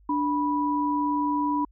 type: tone pair together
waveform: sine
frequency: 293.7 / 981.6 Hz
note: D4 / B5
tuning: 0 / -11 cents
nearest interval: octave + major sixth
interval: 2089 cents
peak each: -25 dBFS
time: 0.09-1.65 s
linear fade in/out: 5 ms
effects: added 50 Hz sine -53 dBFS peak until 1.71 s